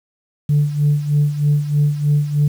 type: tone with tremolo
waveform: sine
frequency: 146.83 Hz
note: D3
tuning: in tune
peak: -9 dBFS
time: 0.49-2.48 s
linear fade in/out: 5 ms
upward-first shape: sine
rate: 3.2 Hz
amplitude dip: 75%
effects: tanh soft clip ceiling -8 dBFS + 7-bit